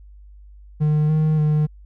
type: tone with pitch steps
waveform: triangle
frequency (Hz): 151.6 / 155.4 / 151.7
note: D#3 / D#3 / D#3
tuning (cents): -45 / -2 / -44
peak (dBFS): -13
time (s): 0.8-1.67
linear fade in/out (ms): 20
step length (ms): 290
effects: added 50 Hz sine -41 dBFS peak until 1.85 s